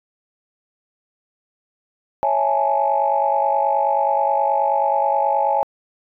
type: chord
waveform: sine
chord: A major seventh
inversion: first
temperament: equal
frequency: 554.4 / 659.3 / 830.6 / 880 Hz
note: C#5 / E5 / G#5 / A5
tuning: 0 / 0 / 0 / 0 cents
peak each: -22 / -23 / -18 / -22 dBFS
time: 2.23-5.63 s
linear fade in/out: 0 ms
effects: tanh soft clip ceiling -6 dBFS